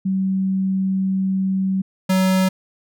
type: tone pair in turn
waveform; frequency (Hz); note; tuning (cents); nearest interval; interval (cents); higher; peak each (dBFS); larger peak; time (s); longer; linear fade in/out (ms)
sine / square; 190.8 / 187.85; G3 / F#3; -47 / +26; unison; 27; first; -17 / -15; second; 0.05-1.82 / 2.09-2.49; first; 10
effects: none